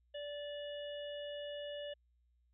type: harmonic tone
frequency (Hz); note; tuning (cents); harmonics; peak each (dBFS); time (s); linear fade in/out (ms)
582; D5; -16; 1 / 3 / 5 / 6; -42 / -54 / -50 / -56; 0.14-1.94; 10
effects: added 60 Hz sine -70 dBFS peak until 2.53 s